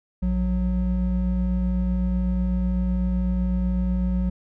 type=tone pair together; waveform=triangle; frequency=58.34 / 183 Hz; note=A#1 / F#3; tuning=+2 / -19 cents; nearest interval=octave + minor sixth; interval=1979 cents; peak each=-21 dBFS; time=0.22-4.3 s; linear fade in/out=10 ms; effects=none